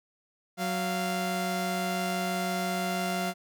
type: tone pair together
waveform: sawtooth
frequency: 185 / 694 Hz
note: F#3 / F5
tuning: 0 / -11 cents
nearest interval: octave + major seventh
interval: 2289 cents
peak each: -27 dBFS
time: 0.57-3.34 s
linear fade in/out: 50 ms
effects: none